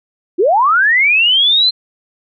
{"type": "linear sweep", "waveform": "sine", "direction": "up", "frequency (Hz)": [310.9, 4151], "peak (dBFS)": -8, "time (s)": [0.38, 1.71], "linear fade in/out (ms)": 20, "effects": []}